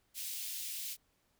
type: high-pass noise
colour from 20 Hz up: white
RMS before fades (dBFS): -41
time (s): 0.14-0.97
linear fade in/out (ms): 50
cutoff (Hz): 2500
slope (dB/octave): 24
effects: pink hiss -75 dBFS RMS until 1.39 s